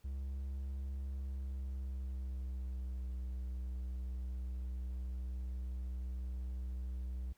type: tone with pitch glide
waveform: triangle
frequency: 67.3 to 62.79 Hz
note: C2 to B1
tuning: +49 to +29 cents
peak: -36 dBFS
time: 0.04-7.33 s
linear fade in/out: 10 ms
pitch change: -120 cents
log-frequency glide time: 1.04-3.11 s
effects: pink hiss -72 dBFS RMS until 7.37 s